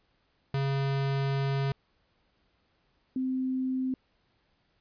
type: tone pair in turn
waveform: square / sine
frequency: 137.4 / 259.4 Hz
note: C#3 / C4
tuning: -15 / -15 cents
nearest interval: major seventh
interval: 1100 cents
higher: second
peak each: -27 dBFS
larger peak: neither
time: 0.54-1.72 / 3.16-3.94 s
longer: first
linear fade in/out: 2 ms
effects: pink hiss -71 dBFS RMS until 4.8 s + resampled to 11025 Hz